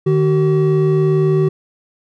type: tone pair together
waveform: triangle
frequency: 152.69 / 380 Hz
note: D#3 / F#4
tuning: -32 / +46 cents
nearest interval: octave + major third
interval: 1578 cents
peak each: -12 dBFS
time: 0.06-1.49 s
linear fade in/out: 10 ms
effects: none